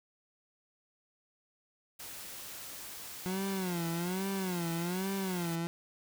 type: noise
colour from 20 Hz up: white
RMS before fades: -45 dBFS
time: 1.99-5.56 s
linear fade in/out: 10 ms
type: tone with vibrato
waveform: 30% pulse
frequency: 180.5 Hz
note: F#3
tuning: 43 cents flat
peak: -30 dBFS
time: 3.26-5.67 s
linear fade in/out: 0 ms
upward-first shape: sine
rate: 1.2 Hz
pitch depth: 140 cents each way
effects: none